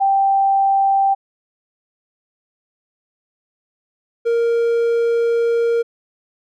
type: tone pair in turn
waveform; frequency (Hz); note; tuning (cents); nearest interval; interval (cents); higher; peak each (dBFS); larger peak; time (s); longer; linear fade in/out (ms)
sine / triangle; 784 / 466.2; G5 / A#4; 0 / 0; major sixth; 900; first; -12; neither; 0-1.15 / 4.25-5.83; second; 20
effects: none